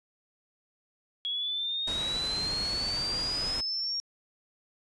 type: exponential sweep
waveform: sine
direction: up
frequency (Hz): 3322 to 5588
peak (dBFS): -29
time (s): 1.25-4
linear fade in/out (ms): 0
type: noise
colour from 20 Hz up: pink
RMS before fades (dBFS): -38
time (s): 1.87-3.61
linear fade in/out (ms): 5
effects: resampled to 22050 Hz